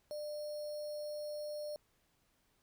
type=tone with sample-and-hold; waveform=sine; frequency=597 Hz; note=D5; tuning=28 cents sharp; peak=-39 dBFS; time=0.11-1.76 s; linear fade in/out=0 ms; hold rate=4900 Hz; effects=pink hiss -75 dBFS RMS until 2.62 s